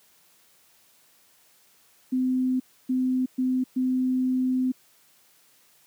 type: tone bursts at uneven times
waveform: sine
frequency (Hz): 256.3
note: C4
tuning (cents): -36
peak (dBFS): -21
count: 4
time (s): 2.12-2.6 / 2.89-3.26 / 3.38-3.64 / 3.76-4.72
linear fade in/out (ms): 10
effects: white hiss -60 dBFS RMS until 5.86 s + high-pass 100 Hz 12 dB/octave